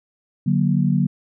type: chord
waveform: sine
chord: D augmented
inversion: none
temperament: equal with one note detuned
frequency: 146.83 / 185 / 236.6 Hz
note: D3 / F#3 / A#3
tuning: 0 / 0 / +26 cents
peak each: -19 / -19 / -22 dBFS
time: 0.46-1.07 s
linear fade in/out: 10 ms
effects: none